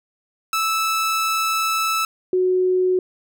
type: tone pair in turn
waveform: sawtooth / sine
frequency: 1312 / 368.2 Hz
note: E6 / F#4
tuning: -9 / -8 cents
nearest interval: octave + minor seventh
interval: 2199 cents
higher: first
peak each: -15 dBFS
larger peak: neither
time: 0.53-2.05 / 2.33-2.99 s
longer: first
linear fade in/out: 2 ms
effects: none